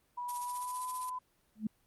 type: tone with pitch glide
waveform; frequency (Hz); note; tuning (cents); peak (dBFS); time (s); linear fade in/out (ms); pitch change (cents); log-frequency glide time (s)
sine; 976 to 1007.5; B5 to B5; -21 to +34; -36; 0.17-1.19; 10; +55; 0.4-0.87
type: noise with tremolo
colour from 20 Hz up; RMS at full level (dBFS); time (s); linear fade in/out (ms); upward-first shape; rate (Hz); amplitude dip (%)
violet; -37; 0.28-1.1; 10; sine; 15; 65
type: tone with exponential growth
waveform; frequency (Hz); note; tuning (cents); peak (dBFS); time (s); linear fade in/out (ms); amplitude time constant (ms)
sine; 216; A3; -32; -27; 1.55-1.67; 5; 26
effects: pink hiss -72 dBFS RMS until 1.86 s + Opus 32 kbps